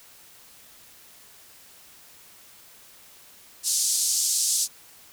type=band-pass noise; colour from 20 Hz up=white; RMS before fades=-24 dBFS; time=3.63-4.68 s; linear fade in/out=50 ms; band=4900 to 9300 Hz; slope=24 dB/octave; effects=white hiss -51 dBFS RMS until 5.12 s